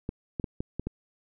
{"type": "clicks", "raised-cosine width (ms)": 3, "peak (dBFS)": -18, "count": 6, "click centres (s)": [0.091, 0.398, 0.442, 0.605, 0.796, 0.87], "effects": []}